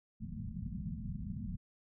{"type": "low-pass noise", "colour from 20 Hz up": "white", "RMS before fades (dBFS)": -41, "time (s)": [0.2, 1.57], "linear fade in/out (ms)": 20, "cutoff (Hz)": 230, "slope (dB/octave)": 96, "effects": []}